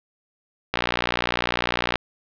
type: click train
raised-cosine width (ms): 0.3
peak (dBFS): -4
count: 74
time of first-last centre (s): 0.74-1.957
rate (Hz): 60
effects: low-pass 5000 Hz 12 dB/octave + 7-bit